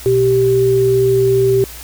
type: tone pair together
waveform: sine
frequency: 122.7 / 389.5 Hz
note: B2 / G4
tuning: -11 / -11 cents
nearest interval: octave + minor sixth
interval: 2000 cents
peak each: -18 / -10 dBFS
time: 0.06-1.64 s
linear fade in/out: 0 ms
effects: added 60 Hz sine -35 dBFS peak until 1.83 s + white hiss -34 dBFS RMS until 1.83 s